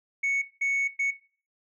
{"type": "tone bursts at uneven times", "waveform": "sine", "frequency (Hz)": 2217, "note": "C#7", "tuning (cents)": 0, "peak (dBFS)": -21, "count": 3, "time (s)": [[0.23, 0.42], [0.61, 0.88], [0.99, 1.11]], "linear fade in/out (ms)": 10, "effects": ["noise-tail reverb RT60 0.4 s tail -18 dB re dry", "tanh soft clip ceiling -22 dBFS"]}